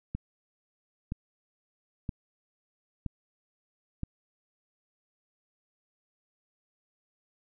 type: click train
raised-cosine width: 5 ms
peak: -20 dBFS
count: 5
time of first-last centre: 0.15-4.033 s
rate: 1.03 Hz
effects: none